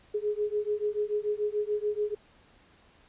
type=beating tone pair; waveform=sine; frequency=415.3 / 422.2 Hz; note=G#4 / G#4; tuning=0 / +29 cents; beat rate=6.9 Hz; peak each=-30 dBFS; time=0.14-2.15 s; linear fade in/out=10 ms; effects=pink hiss -60 dBFS RMS until 3.08 s + resampled to 8000 Hz